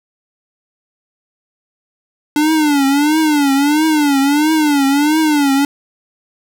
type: tone with vibrato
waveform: square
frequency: 293.7 Hz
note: D4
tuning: in tune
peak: -11 dBFS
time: 2.36-5.65 s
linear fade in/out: 2 ms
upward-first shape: triangle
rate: 1.5 Hz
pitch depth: 150 cents each way
effects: none